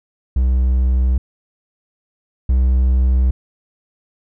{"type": "tone pair in turn", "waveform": "triangle", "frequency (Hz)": [63.4, 63.73], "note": ["B1", "C2"], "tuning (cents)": [46, -45], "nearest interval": "unison", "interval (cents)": 9, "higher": "second", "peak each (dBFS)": [-10, -9], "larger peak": "second", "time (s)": [[0.36, 1.18], [2.49, 3.31]], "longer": "neither", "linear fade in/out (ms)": 5, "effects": []}